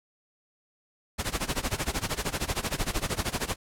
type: noise with tremolo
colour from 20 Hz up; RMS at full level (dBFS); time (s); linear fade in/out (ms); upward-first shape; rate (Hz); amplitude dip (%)
pink; -27; 1.18-3.56; 20; sine; 13; 90
effects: low-pass 12000 Hz 12 dB/octave